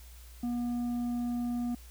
sine tone with tanh clipping, 240.8 Hz, B3, 44 cents flat, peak -31 dBFS, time 0.43-1.75 s, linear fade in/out 5 ms, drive 6 dB, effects added 60 Hz sine -48 dBFS peak until 1.9 s + white hiss -57 dBFS RMS until 1.9 s

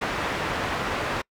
white low-pass noise, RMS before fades -28 dBFS, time 0.01-1.22 s, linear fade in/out 10 ms, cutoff 1700 Hz, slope 12 dB/octave, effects noise-tail reverb RT60 0.1 s tail -26 dB re dry

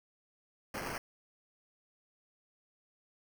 blue noise with sample-and-hold, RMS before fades -40 dBFS, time 0.74-0.98 s, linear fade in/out 2 ms, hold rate 3675 Hz, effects none

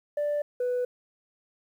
sine tone pair in turn, 587.3 / 494.8 Hz, D5 / B4, 0 / +3 cents, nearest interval minor third, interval 297 cents, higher first, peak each -23 / -23 dBFS, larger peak neither, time 0.17-0.42 / 0.6-0.85 s, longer neither, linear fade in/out 5 ms, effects tanh soft clip ceiling -23 dBFS + 10-bit

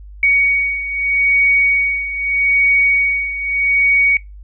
sine beating tone pair, 2243 / 2243.8 Hz, C#7 / C#7, +20 / +20 cents, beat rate 0.8 Hz, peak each -13 / -18 dBFS, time 0.23-4.17 s, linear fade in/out 2 ms, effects noise-tail reverb RT60 0.2 s tail -20 dB re dry + added 50 Hz sine -33 dBFS peak until 4.43 s

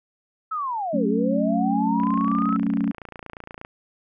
sine linear two-way sweep, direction down then up, 1319 to 392 to 1319 Hz, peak -24 dBFS, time 0.51-2.57 s, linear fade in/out 10 ms, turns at 1.07 s
sine chord, F# minor, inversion none, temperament equal, 185 / 220 / 277.2 Hz, F#3 / A3 / C#4, 0 / 0 / 0 cents, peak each -26 / -23 / -24 dBFS, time 0.93-2.92 s, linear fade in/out 10 ms
click train, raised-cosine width 0.5 ms, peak -22 dBFS, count 48, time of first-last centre 2-3.649 s, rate 28.5 Hz
effects none

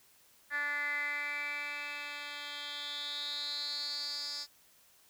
10% pulse tone with band-pass filter sweep, 290.6 Hz, D4, 18 cents flat, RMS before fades -38 dBFS, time 0.5-4.47 s, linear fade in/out 50 ms, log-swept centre 1800 to 5200 Hz, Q 8, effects white hiss -64 dBFS RMS until 5.09 s

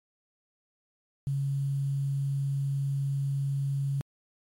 sine tone with quantisation, 138.59 Hz, C#3, in tune, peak -26 dBFS, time 1.27-4.01 s, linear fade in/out 0 ms, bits 9, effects MP3 64 kbps

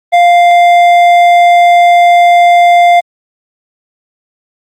sine tone with hard clipping, 698.5 Hz, F5, in tune, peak -4 dBFS, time 0.12-3.01 s, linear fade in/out 20 ms, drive 8 dB, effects Opus 32 kbps

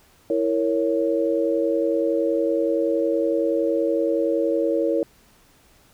sine chord, A# diminished, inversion second, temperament equal with one note detuned, 329.6 / 463.7 / 554.4 Hz, E4 / A#4 / C#5, 0 / -9 / 0 cents, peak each -23 dBFS, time 0.3-5.03 s, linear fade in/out 2 ms, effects pink hiss -56 dBFS RMS until 5.93 s

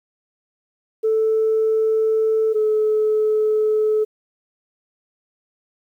sine tone pair in turn, 440 / 430.4 Hz, A4 / A4, 0 / -38 cents, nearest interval unison, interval 38 cents, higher first, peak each -14 dBFS, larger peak neither, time 1.03-2.54 / 2.54-4.05 s, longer neither, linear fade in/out 20 ms, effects tanh soft clip ceiling -11 dBFS + 9-bit

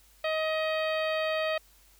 harmonic tone with a mistuned harmonic, 630 Hz, D#5, 21 cents sharp, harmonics 1 / 2 / 3 / 4 / 5 / 6 / 7, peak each -28 / -36 / -36 / -37 / -41 / -43 / -46 dBFS, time 0.24-1.58 s, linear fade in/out 5 ms, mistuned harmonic 7, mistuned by +64 cents, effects added 50 Hz sine -61 dBFS peak until 1.99 s + white hiss -61 dBFS RMS until 1.99 s

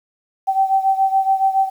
sine beating tone pair, 771 / 778.1 Hz, G5 / G5, -29 / -13 cents, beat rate 7.1 Hz, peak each -15 / -19 dBFS, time 0.47-1.7 s, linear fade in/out 20 ms, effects 8-bit

